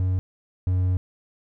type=tone pair in turn; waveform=triangle; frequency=92.5 / 91.7 Hz; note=F#2 / F#2; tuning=0 / -15 cents; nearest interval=unison; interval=15 cents; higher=first; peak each=-18 / -17 dBFS; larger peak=second; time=0-0.19 / 0.67-0.97 s; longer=second; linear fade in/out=0 ms; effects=none